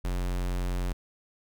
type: tone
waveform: square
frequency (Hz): 45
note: F#1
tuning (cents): -47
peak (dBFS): -28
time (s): 0.04-0.93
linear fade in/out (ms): 10
effects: none